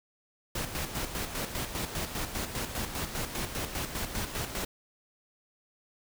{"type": "noise with tremolo", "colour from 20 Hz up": "pink", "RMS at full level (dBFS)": -33, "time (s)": [0.55, 4.65], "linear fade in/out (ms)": 5, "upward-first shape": "square", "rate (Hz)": 5, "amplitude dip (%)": 55, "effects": []}